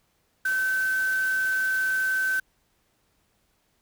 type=tone in noise; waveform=sine; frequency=1535 Hz; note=G6; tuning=37 cents flat; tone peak=-22 dBFS; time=0.45-2.4 s; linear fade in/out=5 ms; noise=white; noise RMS=-40 dBFS; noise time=0.45-2.4 s; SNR=+15 dB; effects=pink hiss -69 dBFS RMS until 3.81 s